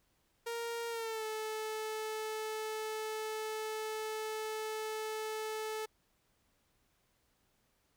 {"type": "tone with pitch glide", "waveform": "sawtooth", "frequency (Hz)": [466.2, 435], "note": ["A#4", "A4"], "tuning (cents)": [0, -20], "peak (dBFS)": -33, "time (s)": [0.46, 5.86], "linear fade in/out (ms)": 10, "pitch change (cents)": -120, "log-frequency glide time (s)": [0.89, 1.25], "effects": ["pink hiss -75 dBFS RMS until 7.96 s"]}